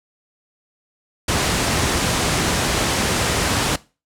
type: low-pass noise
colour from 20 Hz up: pink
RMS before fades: -19 dBFS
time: 1.28-3.76 s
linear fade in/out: 5 ms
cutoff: 10000 Hz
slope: 24 dB/octave
effects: noise-tail reverb RT60 0.3 s tail -20 dB re dry + high-pass 60 Hz 12 dB/octave

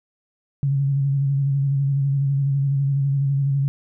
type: tone with vibrato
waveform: sine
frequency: 138.59 Hz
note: C#3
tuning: in tune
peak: -17 dBFS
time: 0.63-3.68 s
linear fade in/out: 0 ms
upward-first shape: square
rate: 12 Hz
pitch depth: 28 cents each way
effects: none

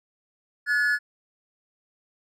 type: tone pair together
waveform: triangle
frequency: 1453 / 1711.4 Hz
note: F#6 / A6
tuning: -32 / -48 cents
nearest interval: minor third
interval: 284 cents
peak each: -23 / -20 dBFS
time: 0.66-0.99 s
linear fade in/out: 50 ms
effects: none

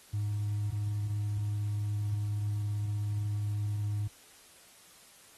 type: tone with hard clipping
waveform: triangle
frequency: 103.83 Hz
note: G#2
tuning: in tune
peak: -29 dBFS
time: 0.13-4.08 s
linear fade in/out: 10 ms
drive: 2 dB
effects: white hiss -57 dBFS RMS until 5.37 s + AAC 32 kbps

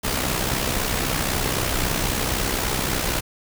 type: noise with amplitude modulation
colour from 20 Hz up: pink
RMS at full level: -21 dBFS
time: 0.03-3.21 s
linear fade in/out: 20 ms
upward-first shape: sine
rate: 63.8 Hz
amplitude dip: 55%
effects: none

